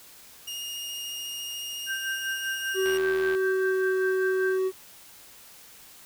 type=tone with vibrato; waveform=sawtooth; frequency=2844 Hz; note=F7; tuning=31 cents sharp; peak=-30 dBFS; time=0.47-2.98 s; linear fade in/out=10 ms; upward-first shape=sine; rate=14 Hz; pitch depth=10 cents each way
type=tone with tremolo; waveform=sine; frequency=1568 Hz; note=G6; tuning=in tune; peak=-27 dBFS; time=1.86-4.59 s; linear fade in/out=50 ms; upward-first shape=sine; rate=5.1 Hz; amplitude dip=60%
type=tone with pitch glide; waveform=triangle; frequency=380.6 to 376.4 Hz; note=F#4 to F#4; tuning=+49 to +30 cents; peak=-21 dBFS; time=2.74-4.72 s; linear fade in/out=50 ms; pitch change=-19 cents; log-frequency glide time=3.08-3.92 s
type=click train; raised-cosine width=0.3 ms; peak=-21 dBFS; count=40; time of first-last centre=2.86-3.349 s; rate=79.7 Hz
effects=white hiss -50 dBFS RMS until 6.05 s